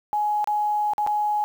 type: tone with dropouts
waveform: sine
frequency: 838 Hz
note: G#5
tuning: 15 cents sharp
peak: -20 dBFS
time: 0.13-1.44 s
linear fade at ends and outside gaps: 0 ms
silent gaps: 0.443-0.474 / 0.935-0.981 / 1.065-1.073 s
effects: 8-bit